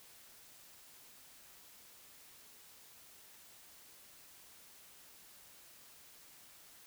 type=silence; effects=white hiss -59 dBFS RMS until 6.86 s